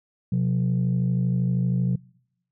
sine tone pair together, 127.4 / 180.17 Hz, C3 / F#3, -46 / -46 cents, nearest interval tritone, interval 600 cents, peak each -21 dBFS, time 0.32-1.96 s, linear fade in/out 5 ms, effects noise-tail reverb RT60 0.8 s tail -26 dB re dry + tanh soft clip ceiling -16 dBFS

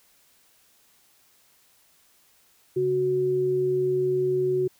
sine tone pair together, 138.59 / 370 Hz, C#3 / F#4, 0 / 0 cents, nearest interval octave + perfect fourth, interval 1700 cents, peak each -32 / -21 dBFS, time 2.76-4.68 s, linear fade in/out 10 ms, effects white hiss -61 dBFS RMS until 4.79 s

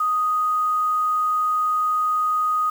sine tone with quantisation, 1246 Hz, D#6, 2 cents sharp, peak -18 dBFS, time 0-2.7 s, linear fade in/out 5 ms, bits 7, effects none

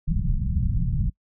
pink low-pass noise, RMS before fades -23 dBFS, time 0.07-1.1 s, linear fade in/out 5 ms, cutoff 190 Hz, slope 48 dB/octave, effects noise-tail reverb RT60 0.1 s tail -24 dB re dry

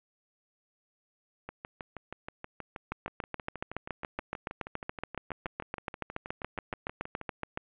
two click trains, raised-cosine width 0.5 ms, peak -18 / -24 dBFS, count 34 / 37, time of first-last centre 2.92-7.574 / 1.49-7.213 s, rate 7.09 / 6.29 Hz, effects resampled to 8000 Hz + 8-bit

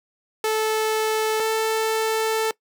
sawtooth tone pair in turn, 436.6 / 441.9 Hz, A4 / A4, -13 / +7 cents, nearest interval unison, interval 20 cents, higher second, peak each -16 dBFS, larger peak neither, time 0.44-1.4 / 1.4-2.51 s, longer second, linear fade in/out 2 ms, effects noise-tail reverb RT60 0.1 s tail -21 dB re dry

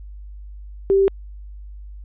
sine tone, 390.6 Hz, G4, 6 cents flat, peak -12 dBFS, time 0.9-1.08 s, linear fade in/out 0 ms, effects added 50 Hz sine -34 dBFS peak until 2.04 s + resampled to 8000 Hz

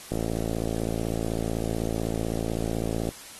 click train, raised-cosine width 2 ms, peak -15 dBFS, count 167, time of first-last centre 0.12-3.09 s, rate 55.9 Hz, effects white hiss -44 dBFS RMS until 3.39 s + AAC 32 kbps

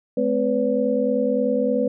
sine tone cluster, 213.9 / 257.2 / 496.1 / 566 Hz, A3 / C4 / B4 / C#5, -49 / -30 / +8 / +36 cents, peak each -25 / -24 / -21 / -26 dBFS, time 0.17-1.88 s, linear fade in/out 5 ms, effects none

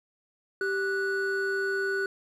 triangle tone pair together, 390.8 / 1475.5 Hz, G4 / F#6, -5 / -5 cents, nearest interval octave + major seventh, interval 2300 cents, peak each -27 dBFS, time 0.61-2.06 s, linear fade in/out 2 ms, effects none

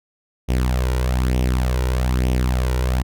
sawtooth tone with flanger, 62.9 Hz, B1, 32 cents sharp, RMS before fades -19 dBFS, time 0.48-3.03 s, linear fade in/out 20 ms, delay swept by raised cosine 0.33 to 2.13 ms, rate 1.1 Hz, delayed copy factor +0.6, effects none

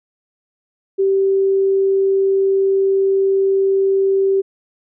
sine tone, 388.6 Hz, G4, 15 cents flat, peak -12 dBFS, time 0.98-4.42 s, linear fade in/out 20 ms, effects none

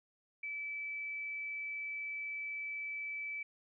sine tone, 2308 Hz, D7, 31 cents flat, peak -38 dBFS, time 0.43-3.43 s, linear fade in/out 5 ms, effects none

